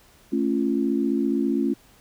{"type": "chord", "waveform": "sine", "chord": "A augmented", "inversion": "none", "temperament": "just", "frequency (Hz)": [220, 275, 343.8], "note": ["A3", "C#4", "E#4"], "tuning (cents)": [0, -14, -27], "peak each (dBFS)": [-25, -23, -26], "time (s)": [0.32, 1.74], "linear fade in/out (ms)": 10, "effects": ["pink hiss -55 dBFS RMS until 2 s"]}